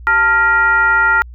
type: tone with frequency modulation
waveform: sine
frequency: 1396.9 Hz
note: F6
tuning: in tune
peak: -9 dBFS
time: 0.07-1.22 s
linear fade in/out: 0 ms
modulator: 505 Hz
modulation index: 0.77
effects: added 60 Hz sine -31 dBFS peak until 1.34 s